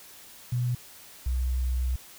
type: tone pair in turn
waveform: sine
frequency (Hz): 122.9 / 62.89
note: B2 / B1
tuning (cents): -8 / +32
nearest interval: octave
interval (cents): 1160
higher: first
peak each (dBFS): -24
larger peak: neither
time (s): 0.52-0.75 / 1.26-1.96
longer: second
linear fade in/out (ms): 5
effects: white hiss -49 dBFS RMS until 2.18 s